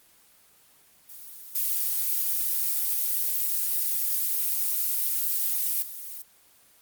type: noise with level steps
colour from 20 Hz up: violet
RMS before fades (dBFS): -43 / -26 / -38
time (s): 1.09-6.22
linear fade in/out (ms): 2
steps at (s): 1.55 / 5.82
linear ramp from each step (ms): 5
effects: white hiss -58 dBFS RMS until 6.81 s + Opus 24 kbps